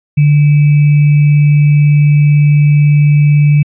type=tone with sample-and-hold; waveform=sine; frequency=147 Hz; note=D3; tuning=2 cents sharp; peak=-4 dBFS; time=0.17-3.63 s; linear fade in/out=10 ms; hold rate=2450 Hz; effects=resampled to 8000 Hz